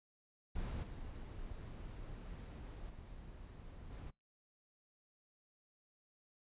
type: noise with level steps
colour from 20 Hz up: brown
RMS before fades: -41 / -48 / -52 / -48 dBFS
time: 0.55-4.11 s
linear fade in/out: 10 ms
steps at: 0.83 / 2.89 / 3.9 s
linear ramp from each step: 10 ms
effects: noise-tail reverb RT60 0.2 s tail -24 dB re dry + resampled to 8000 Hz